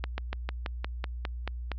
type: slowing click train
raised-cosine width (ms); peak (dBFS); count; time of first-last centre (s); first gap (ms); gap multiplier
0.3; -16; 10; 0.04-1.717; 140; 1.07
effects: added 60 Hz sine -34 dBFS peak until 1.78 s + low-pass 4000 Hz 12 dB/octave

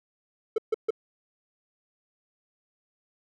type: tone bursts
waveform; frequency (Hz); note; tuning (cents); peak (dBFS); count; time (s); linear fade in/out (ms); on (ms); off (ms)
triangle; 440; A4; 0; -19; 3; 0.56-0.906; 5; 22; 140
effects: none

